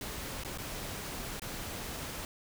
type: noise with dropouts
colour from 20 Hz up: pink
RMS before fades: -40 dBFS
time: 0.01-2.25 s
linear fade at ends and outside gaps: 1 ms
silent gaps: 0.436-0.448 / 0.575-0.584 / 1.396-1.419 s
effects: none